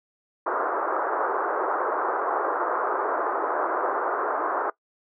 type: band-pass noise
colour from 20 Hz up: white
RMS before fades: -26 dBFS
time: 0.46-4.7 s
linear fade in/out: 5 ms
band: 340 to 1400 Hz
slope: 48 dB/octave
effects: noise-tail reverb RT60 0.1 s tail -20 dB re dry